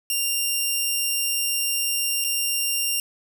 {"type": "tone with dropouts", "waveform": "10% pulse", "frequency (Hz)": 2786, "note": "F7", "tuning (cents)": -5, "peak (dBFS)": -13, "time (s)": [0.1, 3], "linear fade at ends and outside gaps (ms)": 1, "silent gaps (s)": [2.241, 2.246], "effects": []}